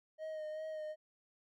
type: tone with vibrato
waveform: triangle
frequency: 622.3 Hz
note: D#5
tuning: in tune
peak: -38 dBFS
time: 0.18-0.96 s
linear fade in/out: 50 ms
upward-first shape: sine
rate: 2.6 Hz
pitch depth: 25 cents each way
effects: none